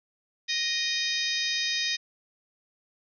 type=harmonic tone with a mistuned harmonic; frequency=622.3 Hz; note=D#5; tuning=in tune; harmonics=3 / 4 / 5 / 6 / 7 / 8 / 9 / 10; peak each=-33 / -34 / -38 / -30 / -40 / -32 / -40 / -39 dBFS; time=0.48-1.97 s; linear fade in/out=20 ms; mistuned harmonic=4; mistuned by=-19 cents; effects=none